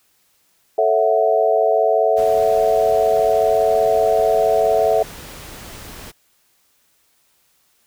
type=chord; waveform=sine; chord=F# minor seventh; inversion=first; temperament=equal; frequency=440 / 554.4 / 659.3 / 740 Hz; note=A4 / C#5 / E5 / F#5; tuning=0 / 0 / 0 / 0 cents; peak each=-18 / -22 / -16 / -20 dBFS; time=0.78-5.03 s; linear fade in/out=5 ms
type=noise; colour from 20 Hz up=pink; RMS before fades=-36 dBFS; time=2.16-6.12 s; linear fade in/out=20 ms
effects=white hiss -61 dBFS RMS until 7.86 s